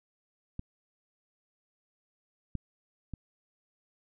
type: clicks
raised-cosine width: 5 ms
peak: -24 / -21 / -26 dBFS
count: 3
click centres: 0.594 / 2.553 / 3.137 s
effects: none